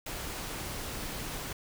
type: noise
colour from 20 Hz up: pink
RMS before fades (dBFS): -38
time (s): 0.06-1.53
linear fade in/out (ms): 5
effects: none